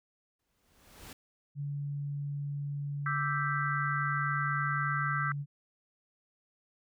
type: noise with exponential growth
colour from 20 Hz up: pink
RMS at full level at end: -45 dBFS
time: 0.39-1.13 s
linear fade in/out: 5 ms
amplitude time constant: 160 ms
type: tone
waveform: sine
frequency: 143.1 Hz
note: D3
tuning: 45 cents flat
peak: -33 dBFS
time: 1.55-5.46 s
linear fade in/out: 50 ms
type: chord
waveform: sine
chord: E minor seventh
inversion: third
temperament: equal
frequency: 1174.7 / 1318.5 / 1568 / 1975.5 Hz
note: D6 / E6 / G6 / B6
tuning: 0 / 0 / 0 / 0 cents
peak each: -37 / -34 / -34 / -39 dBFS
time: 3.06-5.32 s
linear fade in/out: 2 ms
effects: none